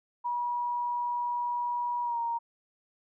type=tone with pitch glide; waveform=sine; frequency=965 to 933.7 Hz; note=B5 to A#5; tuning=-40 to +3 cents; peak=-28 dBFS; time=0.24-2.39 s; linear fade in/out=20 ms; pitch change=-57 cents; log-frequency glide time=2.03-2.19 s; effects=none